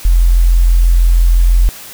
sine tone, 43.03 Hz, F1, 25 cents flat, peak -5 dBFS, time 0.05-1.69 s, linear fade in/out 0 ms, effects white hiss -32 dBFS RMS until 1.93 s

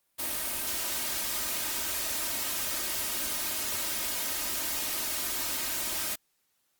white noise with comb filter, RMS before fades -32 dBFS, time 0.18-6.16 s, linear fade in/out 20 ms, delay 3.2 ms, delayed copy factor +0.55, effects white hiss -74 dBFS RMS until 6.79 s + Opus 32 kbps

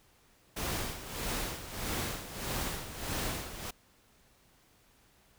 pink noise with tremolo, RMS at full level -34 dBFS, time 0.56-3.71 s, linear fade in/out 10 ms, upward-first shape sine, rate 1.6 Hz, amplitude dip 70%, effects pink hiss -65 dBFS RMS until 5.38 s

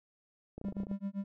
clicks, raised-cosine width 2 ms, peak -30 dBFS, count 10, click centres 0.58 / 0.614 / 0.649 / 0.685 / 0.724 / 0.768 / 0.802 / 0.834 / 0.869 / 0.914 s
triangle tone with tremolo, 198 Hz, G3, 18 cents sharp, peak -30 dBFS, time 0.64-1.24 s, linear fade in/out 2 ms, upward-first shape sine, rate 7.7 Hz, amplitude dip 100%
effects none

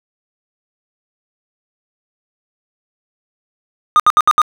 triangle tone bursts, 1224 Hz, D#6, 29 cents flat, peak -4 dBFS, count 5, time 3.96-4.417 s, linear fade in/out 0 ms, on 37 ms, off 68 ms, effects none

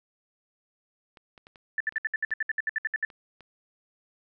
clicks, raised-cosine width 0.3 ms, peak -33 dBFS, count 9, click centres 1.172 / 1.378 / 1.469 / 1.558 / 1.924 / 1.967 / 2.307 / 3.102 / 3.407 s
sine tone bursts, 1762 Hz, A6, 2 cents sharp, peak -24 dBFS, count 15, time 1.78-3.05 s, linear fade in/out 2 ms, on 24 ms, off 65 ms
effects none

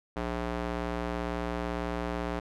square tone with band-pass filter, 59 Hz, A#1, 22 cents sharp, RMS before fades -33 dBFS, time 0.16-2.4 s, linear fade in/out 10 ms, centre 750 Hz, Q 0.52, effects none

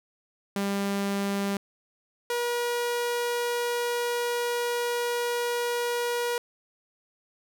sawtooth tone pair in turn, 199.1 / 480 Hz, G3 / B4, +27 / -49 cents, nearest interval octave + minor third, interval 1524 cents, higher second, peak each -22 dBFS, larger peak neither, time 0.56-1.57 / 2.3-6.38 s, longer second, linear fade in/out 2 ms, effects none

